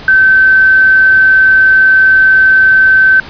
sine tone, 1540 Hz, G6, 31 cents flat, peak -3 dBFS, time 0.08-3.2 s, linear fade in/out 2 ms, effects pink hiss -29 dBFS RMS until 3.29 s + resampled to 11025 Hz

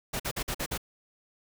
pink noise bursts, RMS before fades -32 dBFS, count 6, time 0.13-0.778 s, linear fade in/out 10 ms, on 68 ms, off 48 ms, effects none

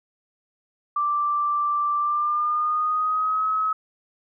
sine tone with pitch glide, 1174.7 to 1281 Hz, D6 to E6, 0 to -50 cents, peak -20 dBFS, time 0.96-3.73 s, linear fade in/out 5 ms, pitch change +150 cents, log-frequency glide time 1.98-3.46 s, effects none

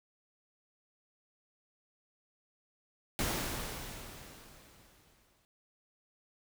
pink noise with exponential decay, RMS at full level -32 dBFS, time 3.19-5.45 s, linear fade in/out 0 ms, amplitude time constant 490 ms, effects none

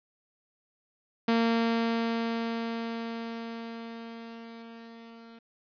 sawtooth tone with level ramp, 229.7 Hz, A#3, 25 cents flat, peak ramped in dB -18 to -44 dBFS, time 1.28-5.39 s, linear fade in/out 5 ms, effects resampled to 11025 Hz + 10-bit

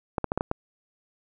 clicks, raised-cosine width 1 ms, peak -11 dBFS, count 6, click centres 0.182 / 0.243 / 0.319 / 0.376 / 0.409 / 0.514 s, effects none

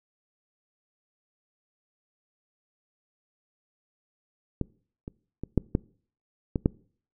clicks, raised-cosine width 3 ms, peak -14 / -23 / -20 / -8 / -9 / -13 / -7 dBFS, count 7, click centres 4.613 / 5.079 / 5.436 / 5.577 / 5.751 / 6.558 / 6.659 s, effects noise-tail reverb RT60 0.5 s tail -24 dB re dry

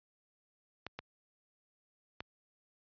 clicks, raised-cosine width 0.3 ms, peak -24 dBFS, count 3, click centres 0.866 / 0.99 / 2.205 s, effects high-pass 60 Hz 12 dB/octave + resampled to 11025 Hz

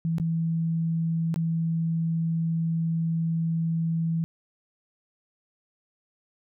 sine tone with dropouts, 164.3 Hz, E3, 5 cents flat, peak -23 dBFS, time 0.05-4.24 s, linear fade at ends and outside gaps 0 ms, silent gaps 0.183-0.199 / 1.342-1.36 s, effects none

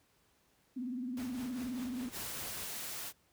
sine tone with vibrato, 250 Hz, B3, 21 cents sharp, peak -36 dBFS, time 0.76-2.09 s, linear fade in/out 10 ms, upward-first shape triangle, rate 19 Hz, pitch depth 130 cents each way
pink noise with tremolo, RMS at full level -47 dBFS, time 1.17-2.64 s, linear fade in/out 2 ms, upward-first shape triangle, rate 5 Hz, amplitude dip 55%
white noise, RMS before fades -42 dBFS, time 2.11-3.13 s, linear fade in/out 50 ms
effects pink hiss -71 dBFS RMS until 3.32 s + high-pass 60 Hz 12 dB/octave

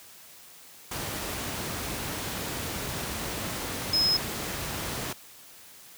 sine tone in noise, 5130 Hz, E8, 48 cents flat, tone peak -21 dBFS, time 3.93-4.17 s, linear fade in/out 5 ms, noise pink, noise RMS -33 dBFS, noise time 0.91-5.13 s, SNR +9 dB, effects white hiss -50 dBFS RMS until 5.97 s + high-pass 60 Hz 12 dB/octave

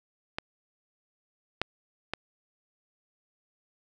clicks, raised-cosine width 0.3 ms, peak -15 / -10 / -14 dBFS, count 3, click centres 0.385 / 1.616 / 2.136 s, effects none

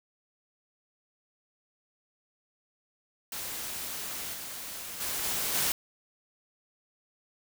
white noise with level steps, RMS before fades -37 / -40 / -33 / -31 / -28 dBFS, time 3.32-5.72 s, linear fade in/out 2 ms, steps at 4.33 / 5 / 5.24 / 5.54 s, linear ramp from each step 10 ms, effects none

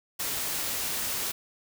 white noise, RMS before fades -31 dBFS, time 0.19-1.32 s, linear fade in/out 10 ms, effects none

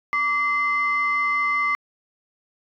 sine tone pair together, 1157.8 / 2063 Hz, D6 / C7, -25 / -25 cents, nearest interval minor seventh, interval 1000 cents, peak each -21 dBFS, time 0.13-1.75 s, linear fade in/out 0 ms, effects tanh soft clip ceiling -13 dBFS

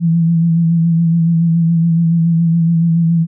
sine tone with vibrato, 166.6 Hz, E3, 19 cents sharp, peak -9 dBFS, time 0-3.27 s, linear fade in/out 50 ms, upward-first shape sine, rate 7.1 Hz, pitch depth 33 cents each way, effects none

